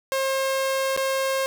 sawtooth tone with dropouts, 535 Hz, C5, 38 cents sharp, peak -18 dBFS, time 0.12-1.46 s, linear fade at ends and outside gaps 0 ms, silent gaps 0.964-0.975 s, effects none

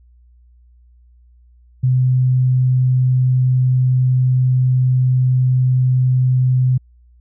sine tone, 127.8 Hz, C3, 40 cents flat, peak -11 dBFS, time 1.83-6.78 s, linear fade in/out 10 ms, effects added 60 Hz sine -46 dBFS peak until 7.2 s

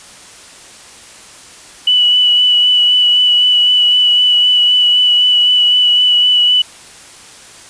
sine tone with vibrato, 2960 Hz, F#7, in tune, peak -7 dBFS, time 1.87-6.62 s, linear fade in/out 5 ms, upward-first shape sine, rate 3.9 Hz, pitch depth 17 cents each way, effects white hiss -37 dBFS RMS until 7.69 s + resampled to 22050 Hz

